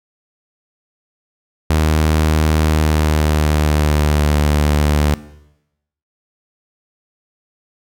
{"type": "tone with pitch glide", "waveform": "sawtooth", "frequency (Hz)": [77.78, 74.31], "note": ["D#2", "D2"], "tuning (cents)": [0, 21], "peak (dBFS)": -8, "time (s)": [1.7, 5.14], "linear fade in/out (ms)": 0, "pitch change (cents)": -79, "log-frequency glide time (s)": [2.61, 4.32], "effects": ["noise-tail reverb RT60 0.9 s tail -18 dB re dry"]}